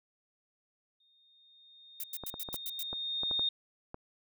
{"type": "tone with exponential growth", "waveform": "sine", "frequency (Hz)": 3680, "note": "A#7", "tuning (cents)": -23, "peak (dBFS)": -27, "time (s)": [1, 3.49], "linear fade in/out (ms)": 5, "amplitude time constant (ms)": 540}
{"type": "noise bursts", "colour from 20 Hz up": "violet", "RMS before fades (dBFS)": -38, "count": 7, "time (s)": [2, 2.828], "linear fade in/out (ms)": 0, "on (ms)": 36, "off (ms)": 96}
{"type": "clicks", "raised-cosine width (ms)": 1, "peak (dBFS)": -27, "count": 9, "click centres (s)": [2.237, 2.341, 2.488, 2.543, 2.93, 3.234, 3.312, 3.394, 3.944]}
{"effects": []}